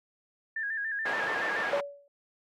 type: tone with vibrato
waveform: sine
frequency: 1714 Hz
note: A6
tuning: 46 cents flat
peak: -30 dBFS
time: 0.56-1.7 s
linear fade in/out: 5 ms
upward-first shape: square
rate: 7 Hz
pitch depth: 68 cents each way
type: band-pass noise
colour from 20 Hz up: pink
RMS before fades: -34 dBFS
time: 1.05-1.81 s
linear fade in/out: 10 ms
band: 550 to 1900 Hz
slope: 12 dB/octave
type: tone with exponential decay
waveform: sine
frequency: 569 Hz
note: C#5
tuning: 45 cents sharp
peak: -22 dBFS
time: 1.73-2.08 s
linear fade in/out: 2 ms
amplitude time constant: 74 ms
effects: none